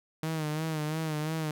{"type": "tone with vibrato", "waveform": "sawtooth", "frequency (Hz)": 155.9, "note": "D#3", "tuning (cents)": 4, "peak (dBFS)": -26, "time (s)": [0.23, 1.51], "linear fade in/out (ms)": 2, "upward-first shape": "sine", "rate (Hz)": 2.9, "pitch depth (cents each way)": 57, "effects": []}